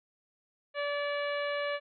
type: harmonic tone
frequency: 577 Hz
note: D5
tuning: 31 cents flat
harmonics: 1 / 2 / 3 / 4 / 5 / 6 / 7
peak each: -32 / -39 / -38 / -41 / -44 / -50 / -49 dBFS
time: 0.74-1.8 s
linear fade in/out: 50 ms
effects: none